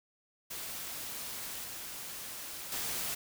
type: noise with level steps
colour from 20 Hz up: white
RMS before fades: -41 / -43 / -36 dBFS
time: 0.5-3.15 s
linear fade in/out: 10 ms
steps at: 1.64 / 2.72 s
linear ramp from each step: 2 ms
effects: none